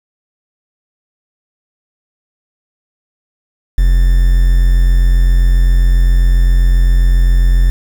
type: tone with quantisation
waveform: triangle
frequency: 43.76 Hz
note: F1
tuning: 4 cents sharp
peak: -4 dBFS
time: 3.78-7.7 s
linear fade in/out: 0 ms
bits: 5
effects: none